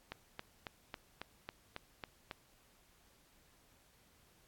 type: click train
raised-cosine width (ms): 0.3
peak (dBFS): -26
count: 9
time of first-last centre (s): 0.12-2.312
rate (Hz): 3.65
effects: pink hiss -68 dBFS RMS until 4.47 s + AAC 64 kbps